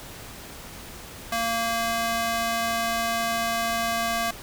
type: tone with high-pass filter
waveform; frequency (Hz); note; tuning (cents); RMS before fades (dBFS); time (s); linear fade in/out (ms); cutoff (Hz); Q
square; 230; A#3; -23; -26; 1.32-4.31; 5; 680; 0.88
effects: pink hiss -41 dBFS RMS until 4.42 s